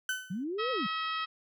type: tone with exponential decay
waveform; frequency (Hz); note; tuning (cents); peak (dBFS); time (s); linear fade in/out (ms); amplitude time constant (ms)
35% pulse; 1514; F#6; +39; -26; 0.09-0.44; 2; 74
type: linear two-way sweep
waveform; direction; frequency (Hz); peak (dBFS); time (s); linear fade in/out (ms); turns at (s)
sine; up then down; 163.8 to 530 to 163.8; -32; 0.3-0.87; 10; 0.71
type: harmonic tone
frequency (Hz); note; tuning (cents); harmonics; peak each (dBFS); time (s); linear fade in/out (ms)
642; E5; -46; 2 / 3 / 4 / 5 / 6 / 7 / 8; -33 / -40 / -41 / -40 / -45 / -51 / -48; 0.58-1.26; 20
effects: none